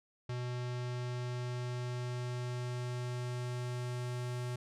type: tone with low-pass filter sweep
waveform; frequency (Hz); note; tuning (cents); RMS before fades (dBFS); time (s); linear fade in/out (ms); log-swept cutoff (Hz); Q
square; 123.4; B2; -1; -38; 0.29-4.56; 5; 5400 to 10000; 0.92
effects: none